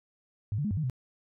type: tone with pitch steps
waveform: sine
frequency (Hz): 104.1 / 146 / 210 / 96.9 / 155.6 / 127.3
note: G#2 / D3 / G#3 / G2 / D#3 / C3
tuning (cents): +5 / -10 / +19 / -20 / 0 / -47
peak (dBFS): -27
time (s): 0.52-0.898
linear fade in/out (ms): 0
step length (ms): 63
effects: none